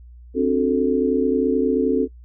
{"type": "chord", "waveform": "sine", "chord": "D dominant seventh", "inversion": "third", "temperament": "just", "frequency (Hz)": [264.3, 293.7, 367.1, 440.5], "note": ["C4", "D4", "F#4", "A4"], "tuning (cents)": [18, 0, -14, 2], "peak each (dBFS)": [-20, -25, -23, -20], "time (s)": [0.34, 2.08], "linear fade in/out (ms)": 50, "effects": ["noise-tail reverb RT60 0.1 s tail -22 dB re dry", "added 60 Hz sine -40 dBFS peak until 2.24 s"]}